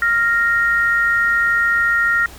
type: tone pair together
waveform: sine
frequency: 1396.9 / 1863.1 Hz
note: F6 / A#6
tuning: 0 / -1 cents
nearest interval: perfect fourth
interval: 499 cents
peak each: -16 dBFS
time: 0.02-2.26 s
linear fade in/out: 2 ms
effects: added 60 Hz sine -41 dBFS peak until 2.38 s + pink hiss -40 dBFS RMS until 2.38 s